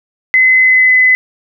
sine tone with pitch glide, 2038 to 2020 Hz, C7 to B6, -46 to +39 cents, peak -5 dBFS, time 0.34-1.15 s, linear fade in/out 0 ms, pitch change -15 cents, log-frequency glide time 0.61-0.91 s, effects none

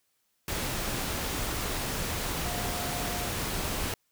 sine tone in noise, 710 Hz, F5, 28 cents sharp, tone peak -39 dBFS, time 2.45-3.29 s, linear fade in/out 2 ms, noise pink, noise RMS -32 dBFS, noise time 0.48-3.94 s, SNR -10 dB, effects white hiss -74 dBFS RMS until 4.11 s

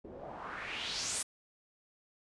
white noise with low-pass filter sweep, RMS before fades -40 dBFS, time 0.04-1.23 s, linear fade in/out 10 ms, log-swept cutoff 370 to 10000 Hz, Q 2.9, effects resampled to 24000 Hz

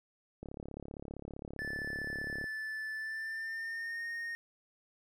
click train, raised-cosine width 2 ms, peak -30 dBFS, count 72, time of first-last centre 0.43-2.441 s, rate 35.3 Hz
triangle tone with pitch glide, 1750 to 1849.8 Hz, A6 to A#6, -10 to -14 cents, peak -35 dBFS, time 1.59-4.35 s, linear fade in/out 0 ms, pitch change +96 cents, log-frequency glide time 2.94-4.05 s
effects none

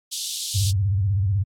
pink high-pass noise, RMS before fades -27 dBFS, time 0.11-0.72 s, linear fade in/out 20 ms, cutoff 3300 Hz, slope 48 dB/octave
sine tone with vibrato, 98 Hz, G2, in tune, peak -18 dBFS, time 0.54-1.44 s, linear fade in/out 20 ms, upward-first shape square, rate 16 Hz, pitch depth 110 cents each way
effects low-pass 10000 Hz 12 dB/octave + AAC 64 kbps

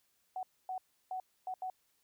sine tone bursts at uneven times, 746 Hz, F#5, 14 cents sharp, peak -36 dBFS, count 5, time 0.36-0.43 / 0.69-0.78 / 1.11-1.2 / 1.47-1.54 / 1.62-1.7 s, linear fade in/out 2 ms, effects white hiss -75 dBFS RMS until 2.03 s

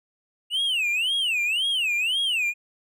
triangle tone with vibrato, 2799 Hz, F7, 3 cents sharp, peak -20 dBFS, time 0.5-2.54 s, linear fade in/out 50 ms, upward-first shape sine, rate 1.9 Hz, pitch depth 280 cents each way, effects none

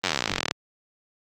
slowing click train, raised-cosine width 0.2 ms, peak -5 dBFS, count 28, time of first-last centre 0.04-0.511 s, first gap 10 ms, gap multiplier 1.04, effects high-pass 100 Hz 12 dB/octave + Opus 24 kbps

